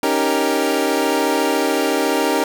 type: chord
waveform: 25% pulse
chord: Eb dominant seventh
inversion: third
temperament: equal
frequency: 277.2 / 311.1 / 392 / 466.2 Hz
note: Db4 / Eb4 / G4 / Bb4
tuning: 0 / 0 / 0 / 0 cents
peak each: -18 dBFS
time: 0.03-2.44 s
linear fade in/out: 2 ms
effects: none